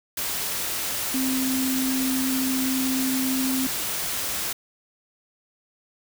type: tone in noise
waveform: sine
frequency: 261.6 Hz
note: C4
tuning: in tune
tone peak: -23 dBFS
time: 1.14-3.67 s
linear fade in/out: 5 ms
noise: white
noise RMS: -28 dBFS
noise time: 0.17-4.53 s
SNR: +2 dB
effects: none